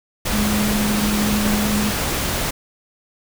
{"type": "tone in noise", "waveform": "sine", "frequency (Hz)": 209.2, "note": "G#3", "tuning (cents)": 13, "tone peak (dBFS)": -18, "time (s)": [0.32, 1.91], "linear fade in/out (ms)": 10, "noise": "pink", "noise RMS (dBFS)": -22, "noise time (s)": [0.25, 2.51], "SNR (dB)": 1, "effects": []}